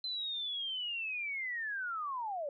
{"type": "linear sweep", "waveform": "sine", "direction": "down", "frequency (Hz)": [4083, 547], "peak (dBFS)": -35, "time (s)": [0.04, 2.49], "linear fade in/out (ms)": 2, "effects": []}